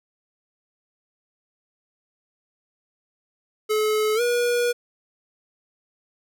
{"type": "tone with pitch glide", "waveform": "square", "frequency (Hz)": [429.4, 482], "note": ["A4", "B4"], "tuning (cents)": [-42, -42], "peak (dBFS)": -20, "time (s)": [3.69, 4.73], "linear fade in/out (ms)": 20, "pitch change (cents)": 200, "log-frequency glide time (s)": [4.15, 4.21], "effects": []}